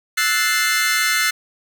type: chord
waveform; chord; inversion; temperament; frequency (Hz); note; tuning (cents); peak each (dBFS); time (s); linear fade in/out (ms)
sawtooth; F# half-diminished seventh; third; equal; 1318.5 / 1480 / 1760 / 2093; E6 / F#6 / A6 / C7; 0 / 0 / 0 / 0; -21 / -19 / -19 / -16; 0.17-1.31; 10
effects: none